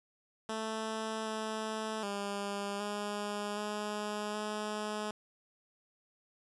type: tone with pitch steps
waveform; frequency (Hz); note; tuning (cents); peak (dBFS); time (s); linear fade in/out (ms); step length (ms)
10% pulse; 220.3 / 218.6 / 201.2 / 206.3 / 209.4 / 211.8; A3 / A3 / G3 / G#3 / G#3 / G#3; +2 / -11 / +45 / -11 / +15 / +34; -27; 0.49-5.11; 2; 770
effects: resampled to 24000 Hz